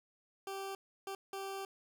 20% pulse tone bursts at uneven times, 389.8 Hz, G4, 10 cents flat, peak -35 dBFS, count 3, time 0.47-0.75 / 1.07-1.15 / 1.33-1.65 s, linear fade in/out 2 ms, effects none

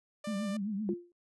sawtooth tone, 594 Hz, D5, 20 cents sharp, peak -36 dBFS, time 0.24-0.57 s, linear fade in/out 5 ms
sine tone with vibrato, 206 Hz, G#3, 14 cents flat, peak -32 dBFS, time 0.27-0.94 s, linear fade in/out 5 ms, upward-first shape triangle, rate 7.7 Hz, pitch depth 140 cents each way
sine tone with exponential decay, 349.2 Hz, F4, in tune, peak -27 dBFS, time 0.89-1.12 s, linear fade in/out 1 ms, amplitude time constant 50 ms
effects noise-tail reverb RT60 0.1 s tail -24 dB re dry + resampled to 24000 Hz

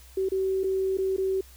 sine tone with dropouts, 381.8 Hz, G4, 46 cents flat, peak -23 dBFS, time 0.17-1.41 s, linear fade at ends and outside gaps 5 ms, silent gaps 0.289-0.318 / 0.635-0.64 / 0.973-0.984 / 1.165-1.18 s, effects added 63 Hz sine -49 dBFS peak until 1.56 s + white hiss -54 dBFS RMS until 1.56 s

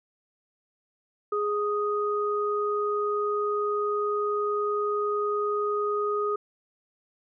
sine tone pair together, 415.3 / 1244.5 Hz, G#4 / D#6, 0 / 0 cents, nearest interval octave + perfect fifth, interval 1900 cents, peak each -26 / -28 dBFS, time 1.32-6.36 s, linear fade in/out 5 ms, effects none

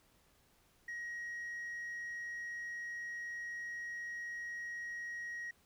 sine tone, 1892 Hz, A#6, 25 cents sharp, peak -38 dBFS, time 0.88-5.51 s, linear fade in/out 5 ms, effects tanh soft clip ceiling -39 dBFS + pink hiss -70 dBFS RMS until 5.65 s

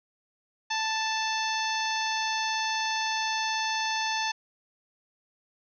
harmonic tone, 881 Hz, A5, 2 cents sharp, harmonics 1 / 2 / 3 / 4 / 5 / 6 / 7, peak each -30 / -33 / -35 / -36 / -37 / -38 / -38 dBFS, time 0.7-4.32 s, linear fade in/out 10 ms, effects none

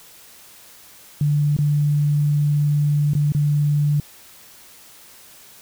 sine tone with dropouts, 146.83 Hz, D3, in tune, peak -15 dBFS, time 1.21-4 s, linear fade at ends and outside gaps 2 ms, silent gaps 1.566-1.587 / 3.135-3.151 / 3.321-3.348 s, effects white hiss -46 dBFS RMS until 5.61 s

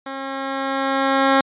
10% pulse tone with level ramp, 270.4 Hz, C#4, 43 cents flat, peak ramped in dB -20 to -4 dBFS, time 0.06-1.41 s, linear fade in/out 5 ms, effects resampled to 8000 Hz

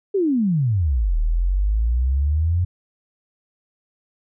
sine exponential two-way sweep, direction down then up, 415.3 to 37.93 to 91.2 Hz, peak -16 dBFS, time 0.14-2.65 s, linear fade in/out 10 ms, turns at 1.18 s, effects none

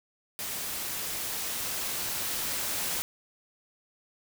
white noise with level ramp, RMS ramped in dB -35 to -31 dBFS, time 0.39-3.02 s, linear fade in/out 0 ms, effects none

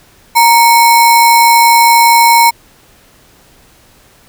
sine tone with sample-and-hold, 932.3 Hz, A#5, in tune, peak -3 dBFS, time 0.35-2.51 s, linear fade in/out 20 ms, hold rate 3150 Hz, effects pink hiss -45 dBFS RMS until 4.28 s

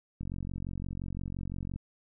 click train, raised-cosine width 5 ms, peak -25 dBFS, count 72, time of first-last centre 0.21-1.76 s, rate 45.8 Hz, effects none

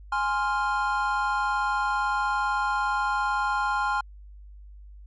triangle chord, F minor, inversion first, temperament equal, 830.6 / 1046.5 / 1396.9 Hz, Ab5 / C6 / F6, 0 / 0 / 0 cents, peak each -26 dBFS, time 0.12-4.01 s, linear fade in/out 5 ms, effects added 50 Hz sine -43 dBFS peak until 5.06 s + resampled to 22050 Hz

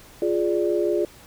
sine chord, D diminished, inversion first, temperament equal, 349.2 / 415.3 / 587.3 Hz, F4 / Ab4 / D5, 0 / 0 / 0 cents, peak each -22 / -24 / -26 dBFS, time 0.22-1.05 s, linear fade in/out 2 ms, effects pink hiss -48 dBFS RMS until 1.26 s

